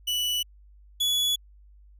40% pulse tone pair in turn, 2960 / 3401 Hz, F#7 / G#7, 0 / +40 cents, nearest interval major second, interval 240 cents, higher second, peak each -24 / -21 dBFS, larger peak second, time 0.07-0.43 / 1-1.36 s, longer neither, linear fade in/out 10 ms, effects added 50 Hz sine -50 dBFS peak until 1.99 s

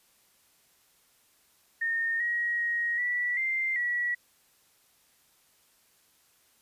sine tone with pitch steps, 1833 / 1896 / 1885 / 1953 / 2091 / 1934 Hz, A#6 / A#6 / A#6 / B6 / C7 / B6, -30 / +29 / +19 / -20 / -2 / -37 cents, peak -26 dBFS, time 1.81-4.15 s, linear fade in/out 10 ms, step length 390 ms, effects white hiss -65 dBFS RMS until 6.61 s + resampled to 32000 Hz

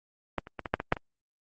clicks, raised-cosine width 0.5 ms, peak -12 / -27 / -19 / -18 / -8 / -16 / -6 / -22 dBFS, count 8, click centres 0.383 / 0.471 / 0.593 / 0.658 / 0.74 / 0.801 / 0.924 / 0.968 s, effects Opus 24 kbps

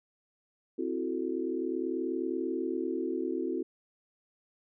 sine chord, F# half-diminished seventh, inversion second, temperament equal, 261.6 / 329.6 / 370 / 440 Hz, C4 / E4 / F#4 / A4, 0 / 0 / 0 / 0 cents, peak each -36 / -34 / -34 / -39 dBFS, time 0.78-3.63 s, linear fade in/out 10 ms, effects none

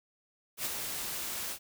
white noise with ADSR envelope, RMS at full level -32 dBFS, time 0.57-1.59 s, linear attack 84 ms, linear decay 24 ms, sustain -5 dB, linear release 76 ms, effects none

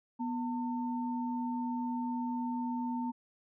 sine tone pair together, 244.8 / 902 Hz, B3 / A5, -15 / +43 cents, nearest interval octave + major seventh, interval 2258 cents, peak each -33 / -38 dBFS, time 0.19-3.12 s, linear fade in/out 20 ms, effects none

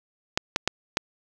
clicks, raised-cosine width 0.2 ms, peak -4 dBFS, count 4, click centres 0.375 / 0.561 / 0.676 / 0.971 s, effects none

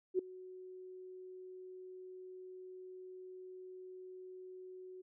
sine tone with ADSR envelope, 370 Hz, F#4, in tune, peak -27 dBFS, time 0.14-5.02 s, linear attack 49 ms, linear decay 6 ms, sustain -21 dB, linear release 14 ms, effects none

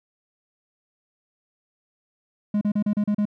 triangle tone bursts, 207.7 Hz, G#3, in tune, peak -17 dBFS, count 7, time 2.54-3.254 s, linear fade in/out 5 ms, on 72 ms, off 35 ms, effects none

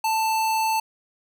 square tone, 884 Hz, A5, 8 cents sharp, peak -21 dBFS, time 0.04-0.8 s, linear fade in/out 5 ms, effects none

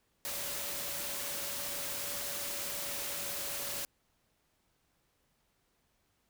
sine tone in noise, 570 Hz, C#5, 48 cents sharp, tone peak -49 dBFS, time 0.25-3.85 s, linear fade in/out 0 ms, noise white, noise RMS -38 dBFS, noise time 0.25-3.85 s, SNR -14 dB, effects pink hiss -75 dBFS RMS until 6.29 s

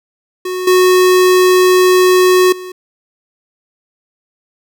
square tone with level steps, 367.2 Hz, F#4, 13 cents flat, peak -18 / -7 / -26 dBFS, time 0.45-2.72 s, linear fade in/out 5 ms, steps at 0.67 / 2.52 s, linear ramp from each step 5 ms, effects none

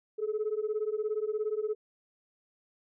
sine beating tone pair, 420 / 437 Hz, G#4 / A4, +19 / -12 cents, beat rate 17 Hz, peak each -31 / -31 dBFS, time 0.18-1.75 s, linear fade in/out 20 ms, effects tanh soft clip ceiling -24 dBFS

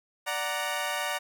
15% pulse chord, D augmented, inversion none, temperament equal, 587.3 / 740 / 932.3 Hz, D5 / F#5 / A#5, 0 / 0 / 0 cents, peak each -27 dBFS, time 0.26-1.19 s, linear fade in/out 20 ms, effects none

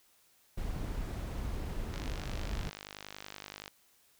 brown noise, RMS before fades -37 dBFS, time 0.57-2.7 s, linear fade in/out 10 ms
click train, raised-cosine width 0.2 ms, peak -25 dBFS, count 89, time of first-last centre 1.94-3.679 s, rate 50.6 Hz
effects white hiss -67 dBFS RMS until 4.19 s

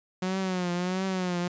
sawtooth tone with vibrato, 182.9 Hz, F#3, 20 cents flat, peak -23 dBFS, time 0.22-1.48 s, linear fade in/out 5 ms, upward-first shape triangle, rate 1.5 Hz, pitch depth 87 cents each way, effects resampled to 16000 Hz

